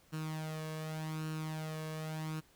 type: tone with flanger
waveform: sawtooth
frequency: 156.8 Hz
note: D#3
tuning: 14 cents sharp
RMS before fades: -40 dBFS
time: 0.12-2.41 s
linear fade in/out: 20 ms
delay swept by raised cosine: 0.71 to 1.81 ms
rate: 0.86 Hz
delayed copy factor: +0.6
effects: pink hiss -66 dBFS RMS until 2.55 s